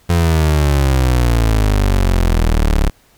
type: exponential sweep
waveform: 30% pulse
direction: down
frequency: 87.31 to 34.65 Hz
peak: -8 dBFS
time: 0.09-2.9 s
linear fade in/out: 10 ms
effects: pink hiss -52 dBFS RMS until 3.17 s